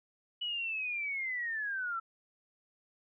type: linear sweep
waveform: sine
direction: down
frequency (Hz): 2960 to 1316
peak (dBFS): -33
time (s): 0.41-2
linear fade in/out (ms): 10
effects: none